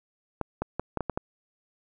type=clicks; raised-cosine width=1 ms; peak=-14 dBFS; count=7; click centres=0.413 / 0.62 / 0.796 / 0.973 / 1.007 / 1.097 / 1.175 s; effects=none